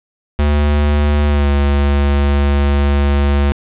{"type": "tone with pitch glide", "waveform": "square", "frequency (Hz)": [73.42, 71], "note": ["D2", "C#2"], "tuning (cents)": [0, 42], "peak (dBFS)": -11, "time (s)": [0.39, 3.52], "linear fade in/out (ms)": 0, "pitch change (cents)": -58, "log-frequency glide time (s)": [1.27, 1.48], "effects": ["resampled to 8000 Hz", "7-bit"]}